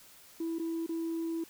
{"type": "tone with dropouts", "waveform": "sine", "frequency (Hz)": 329.6, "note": "E4", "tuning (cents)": 0, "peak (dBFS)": -30, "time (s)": [0.4, 1.44], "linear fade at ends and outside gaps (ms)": 5, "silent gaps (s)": [[0.586, 0.596], [0.864, 0.891]], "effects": ["tanh soft clip ceiling -29 dBFS", "white hiss -56 dBFS RMS until 1.49 s"]}